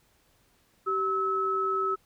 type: tone pair together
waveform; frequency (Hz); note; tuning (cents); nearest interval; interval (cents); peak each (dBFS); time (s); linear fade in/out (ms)
sine; 385.3 / 1296; G4 / E6; -30 / -30; octave + major sixth; 2100; -30 / -26; 0.86-1.96; 20
effects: pink hiss -66 dBFS RMS until 2.05 s